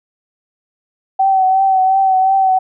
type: tone with vibrato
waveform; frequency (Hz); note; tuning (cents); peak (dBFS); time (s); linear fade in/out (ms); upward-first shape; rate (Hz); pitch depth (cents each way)
sine; 764; G5; -45; -9; 1.19-2.59; 10; triangle; 2.8; 36
effects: none